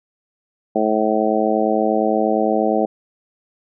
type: harmonic tone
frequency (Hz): 108.6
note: A2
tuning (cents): -22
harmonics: 2 / 3 / 4 / 5 / 6 / 7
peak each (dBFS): -22 / -22 / -22 / -22 / -22 / -22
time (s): 0.75-2.86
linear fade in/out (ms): 10
effects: none